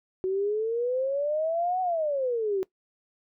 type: exponential two-way sweep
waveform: sine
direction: up then down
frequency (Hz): 370 to 751 to 370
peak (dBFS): -24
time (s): 0.24-2.63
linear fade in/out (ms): 0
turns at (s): 1.81
effects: noise-tail reverb RT60 0.1 s tail -20 dB re dry